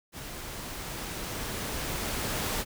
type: noise with level ramp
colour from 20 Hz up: pink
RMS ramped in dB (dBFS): -41 to -30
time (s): 0.12-2.65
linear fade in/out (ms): 50
effects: none